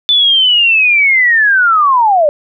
sine linear sweep, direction down, 3518 to 567 Hz, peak -6 dBFS, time 0.09-2.29 s, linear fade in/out 0 ms, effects none

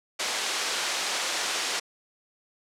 white band-pass noise, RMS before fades -29 dBFS, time 0.19-1.8 s, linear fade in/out 10 ms, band 410 to 6100 Hz, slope 12 dB/octave, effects low-pass 10000 Hz 12 dB/octave

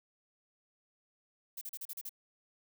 violet noise bursts, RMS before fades -42 dBFS, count 7, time 1.57-2.093 s, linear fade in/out 5 ms, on 43 ms, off 37 ms, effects none

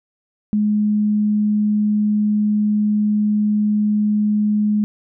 sine tone, 210 Hz, G#3, 19 cents sharp, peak -14 dBFS, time 0.53-4.84 s, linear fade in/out 0 ms, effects none

